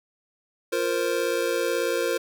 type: chord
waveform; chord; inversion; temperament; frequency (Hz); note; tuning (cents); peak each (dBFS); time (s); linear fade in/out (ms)
square; F suspended fourth; none; just; 349.2 / 465.6 / 523.8; F4 / Bb4 / C5; 0 / -2 / +2; -30 / -27 / -28; 0.72-2.18; 10
effects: none